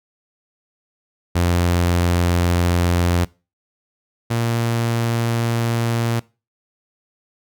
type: tone pair in turn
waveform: sawtooth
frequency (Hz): 87.31 / 116.54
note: F2 / A#2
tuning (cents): 0 / 0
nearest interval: perfect fourth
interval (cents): 500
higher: second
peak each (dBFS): -11 / -14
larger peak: first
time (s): 1.35-3.25 / 4.3-6.2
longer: neither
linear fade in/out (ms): 10
effects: noise-tail reverb RT60 0.3 s tail -22 dB re dry